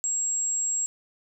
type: tone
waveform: sine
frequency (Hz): 7600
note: A#8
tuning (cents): +33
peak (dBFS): -24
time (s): 0.04-0.86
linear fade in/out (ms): 0
effects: none